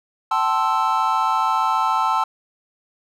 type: chord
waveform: triangle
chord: A minor seventh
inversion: third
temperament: equal with one note detuned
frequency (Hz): 765.6 / 880 / 1046.5 / 1318.5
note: G5 / A5 / C6 / E6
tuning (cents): -41 / 0 / 0 / 0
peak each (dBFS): -24 / -19 / -21 / -20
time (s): 0.31-2.24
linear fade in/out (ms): 5
effects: none